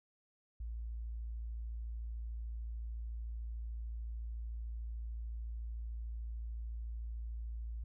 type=tone; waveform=sine; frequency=56.8 Hz; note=A#1; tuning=44 cents flat; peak=-39 dBFS; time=0.6-7.84 s; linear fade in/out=5 ms; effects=none